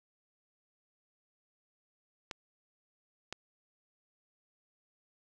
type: clicks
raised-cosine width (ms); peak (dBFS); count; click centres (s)
0.2; -21; 2; 2.312 / 3.326
effects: none